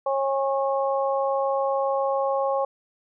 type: harmonic tone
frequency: 272.7 Hz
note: C#4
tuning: 28 cents flat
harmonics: 2 / 3 / 4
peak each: -23 / -27 / -29 dBFS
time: 0.06-2.65 s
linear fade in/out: 5 ms
effects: none